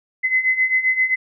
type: beating tone pair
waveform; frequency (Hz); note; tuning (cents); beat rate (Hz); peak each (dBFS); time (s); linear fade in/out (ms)
sine; 2034 / 2041.6; C7 / C7; -50 / -43; 7.6; -21 / -17; 0.23-1.16; 20
effects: none